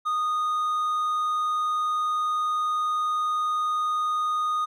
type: tone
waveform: triangle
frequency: 1235 Hz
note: D#6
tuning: 13 cents flat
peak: -21 dBFS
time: 0.05-4.66 s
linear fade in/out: 20 ms
effects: none